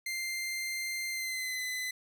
sawtooth tone with pitch glide, 2093 to 2018 Hz, C7 to B6, 0 to +37 cents, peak -30 dBFS, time 0.06-1.91 s, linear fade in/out 5 ms, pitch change -63 cents, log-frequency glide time 1.1-1.62 s, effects none

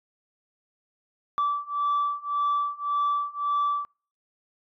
sine beating tone pair, 1159 / 1160.8 Hz, D6 / D6, -23 / -21 cents, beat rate 1.8 Hz, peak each -26 / -25 dBFS, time 1.38-3.85 s, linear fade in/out 0 ms, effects noise-tail reverb RT60 0.4 s tail -26 dB re dry + tanh soft clip ceiling -19 dBFS

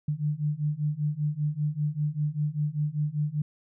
sine beating tone pair, 146.83 / 151.93 Hz, D3 / D#3, 0 / -41 cents, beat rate 5.1 Hz, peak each -29 / -28 dBFS, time 0.08-3.42 s, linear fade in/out 5 ms, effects none

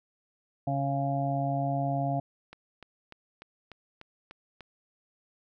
harmonic tone, 138.59 Hz, C#3, in tune, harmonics 1 / 2 / 4 / 5 / 6, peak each -30 / -34 / -39 / -30 / -41 dBFS, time 0.67-2.2 s, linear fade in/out 5 ms
click train, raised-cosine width 0.3 ms, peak -29 dBFS, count 8, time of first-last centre 2.53-4.607 s, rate 3.37 Hz
effects none

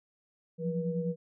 sine tone cluster, 170.8 / 180.7 / 483.2 Hz, F3 / F#3 / B4, -38 / -41 / -38 cents, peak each -32 / -37 / -34 dBFS, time 0.58-1.16 s, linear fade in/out 50 ms, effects none

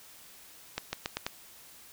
accelerating click train, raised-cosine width 0.2 ms, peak -14 dBFS, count 5, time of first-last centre 0.78-1.265 s, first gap 150 ms, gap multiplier 0.86, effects white hiss -53 dBFS RMS until 1.92 s

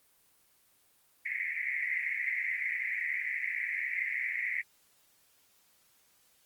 white band-pass noise, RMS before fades -34 dBFS, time 1.25-4.62 s, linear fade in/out 10 ms, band 1900 to 2200 Hz, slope 96 dB/octave, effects white hiss -67 dBFS RMS until 6.45 s + Opus 24 kbps

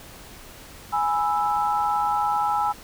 sine chord, E major, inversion first, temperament equal, 830.6 / 987.8 / 1318.5 Hz, G#5 / B5 / E6, 0 / 0 / 0 cents, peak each -22 / -28 / -26 dBFS, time 0.92-2.73 s, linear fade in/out 20 ms, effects pink hiss -44 dBFS RMS until 2.83 s

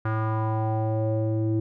square tone with low-pass filter sweep, 110 Hz, A2, in tune, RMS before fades -25 dBFS, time 0.05-1.6 s, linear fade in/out 5 ms, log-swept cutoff 1400 to 360 Hz, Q 3.5, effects none

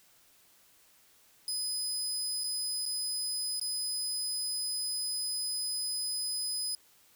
25% pulse tone with dropouts, 5010 Hz, D#8, 11 cents sharp, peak -27 dBFS, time 1.48-6.75 s, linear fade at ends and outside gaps 1 ms, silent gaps 2.437-2.441 / 2.855-2.861 / 3.597-3.613 s, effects white hiss -63 dBFS RMS until 7.15 s

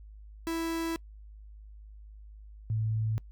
45% pulse / sine tone pair in turn, 329.6 / 109.99 Hz, E4 / A2, 0 / 0 cents, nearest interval octave + perfect fifth, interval 1900 cents, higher first, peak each -30 / -27 dBFS, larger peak second, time 0.47-0.96 / 2.7-3.18 s, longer first, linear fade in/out 0 ms, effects noise-tail reverb RT60 0.1 s tail -24 dB re dry + added 52 Hz sine -46 dBFS peak until 3.31 s

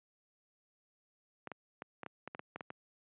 clicks, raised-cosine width 0.5 ms, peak -27 dBFS, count 11, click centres 1.473 / 1.517 / 1.821 / 2.033 / 2.063 / 2.276 / 2.349 / 2.394 / 2.56 / 2.608 / 2.704 s, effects high-pass 150 Hz 12 dB/octave + resampled to 8000 Hz

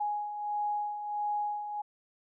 sine beating tone pair, 830.6 / 832.1 Hz, G#5 / G#5, 0 / +3 cents, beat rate 1.5 Hz, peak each -39 / -31 dBFS, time 0-1.82 s, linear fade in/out 10 ms, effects none

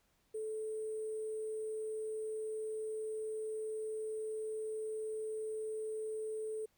sine tone with sample-and-hold, 435.4 Hz, A4, 18 cents flat, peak -37 dBFS, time 0.34-6.66 s, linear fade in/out 10 ms, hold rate 8820 Hz, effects pink hiss -75 dBFS RMS until 6.77 s

